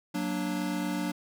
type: chord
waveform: square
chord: Gb augmented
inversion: none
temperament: equal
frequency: 185 / 233.1 / 293.7 Hz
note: Gb3 / Bb3 / D4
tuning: 0 / 0 / 0 cents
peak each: -34 / -37 / -33 dBFS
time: 0.14-1.12 s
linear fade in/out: 10 ms
effects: none